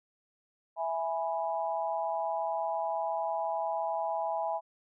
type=chord; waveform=sine; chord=E major; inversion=none; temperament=equal; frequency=659.3 / 830.6 / 987.8 Hz; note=E5 / G#5 / B5; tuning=0 / 0 / 0 cents; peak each=-33 / -33 / -37 dBFS; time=0.76-4.61 s; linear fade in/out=50 ms; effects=none